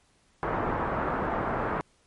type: low-pass noise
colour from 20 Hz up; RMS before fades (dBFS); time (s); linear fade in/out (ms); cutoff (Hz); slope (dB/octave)
white; -29; 0.43-1.81; 0; 1300; 24
effects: pink hiss -65 dBFS RMS until 2.06 s + MP3 48 kbps